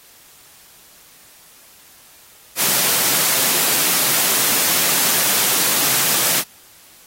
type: high-pass noise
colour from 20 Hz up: white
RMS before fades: -17 dBFS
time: 2.56-6.44 s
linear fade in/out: 50 ms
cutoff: 120 Hz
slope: 48 dB/octave
effects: white hiss -47 dBFS RMS until 7.06 s + AAC 48 kbps